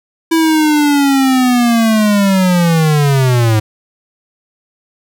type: linear sweep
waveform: square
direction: down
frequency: 329.6 to 106 Hz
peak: -9 dBFS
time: 0.31-3.6 s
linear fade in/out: 10 ms
effects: none